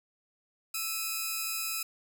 5% pulse tone pair together, 1318.5 / 2489 Hz, E6 / D#7, 0 / 0 cents, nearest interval major seventh, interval 1100 cents, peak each -24 dBFS, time 0.74-1.83 s, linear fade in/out 5 ms, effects none

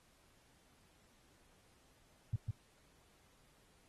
sine tone with echo, 108.3 Hz, A2, 27 cents flat, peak -31 dBFS, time 2.33-2.36 s, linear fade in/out 5 ms, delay 150 ms, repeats 1, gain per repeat -3 dB, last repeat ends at 2.51 s, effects pink hiss -70 dBFS RMS until 3.88 s + AAC 32 kbps

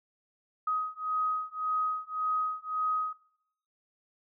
sine beating tone pair, 1257 / 1258.8 Hz, D#6 / D#6, +17 / +20 cents, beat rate 1.8 Hz, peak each -32 / -32 dBFS, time 0.67-3.13 s, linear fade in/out 5 ms, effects noise-tail reverb RT60 0.7 s tail -17 dB re dry

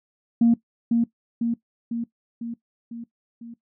sine tone with echo, 233.1 Hz, A#3, in tune, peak -12 dBFS, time 0.41-0.54 s, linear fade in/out 5 ms, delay 500 ms, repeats 6, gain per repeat -4 dB, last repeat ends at 3.54 s, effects noise-tail reverb RT60 0.1 s tail -18 dB re dry + tanh soft clip ceiling -10 dBFS

